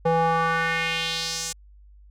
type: tone with band-pass filter sweep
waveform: square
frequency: 164.81 Hz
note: E3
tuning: in tune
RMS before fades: -24 dBFS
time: 0.05-1.53 s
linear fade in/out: 10 ms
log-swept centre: 610 to 7400 Hz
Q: 2.3
effects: added 50 Hz sine -47 dBFS peak until 2.1 s